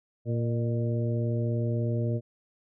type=harmonic tone with a mistuned harmonic; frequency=116.54 Hz; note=A#2; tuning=in tune; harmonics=1 / 2 / 3 / 4 / 5; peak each=-26 / -34 / -36 / -37 / -38 dBFS; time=0.25-2.21 s; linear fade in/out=50 ms; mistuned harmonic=5; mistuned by=+44 cents; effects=none